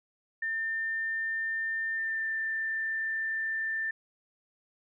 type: tone with pitch glide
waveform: sine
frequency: 1800 to 1783.4 Hz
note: A6 to A6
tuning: +39 to +23 cents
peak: -29 dBFS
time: 0.42-3.91 s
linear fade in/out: 5 ms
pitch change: -16 cents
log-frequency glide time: 1.91-2.3 s
effects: none